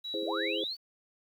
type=tone with tremolo; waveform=sine; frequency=3901 Hz; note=B7; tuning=22 cents flat; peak=-34 dBFS; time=0.04-0.68 s; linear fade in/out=10 ms; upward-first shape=triangle; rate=3.1 Hz; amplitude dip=60%
type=chord; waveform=sine; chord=E augmented; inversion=none; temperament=equal; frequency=329.6 / 415.3 / 523.3 Hz; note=E4 / G#4 / B#4; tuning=0 / 0 / 0 cents; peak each=-36 dBFS; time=0.14-0.64 s; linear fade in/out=2 ms
type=linear sweep; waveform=sine; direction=up; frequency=146 to 4620 Hz; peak=-33 dBFS; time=0.22-0.77 s; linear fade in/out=50 ms
effects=10-bit